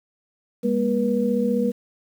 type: tone cluster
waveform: sine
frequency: 203.2 / 238.3 / 482.2 Hz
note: G#3 / A#3 / B4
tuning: -38 / +38 / -41 cents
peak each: -23 dBFS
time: 0.63-1.72 s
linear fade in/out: 20 ms
effects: 8-bit